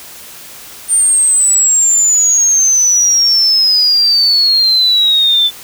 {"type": "exponential sweep", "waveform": "sine", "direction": "down", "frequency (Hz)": [8960, 3500], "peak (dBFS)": -7, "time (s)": [0.88, 5.51], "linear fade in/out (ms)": 50, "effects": ["white hiss -33 dBFS RMS until 5.63 s"]}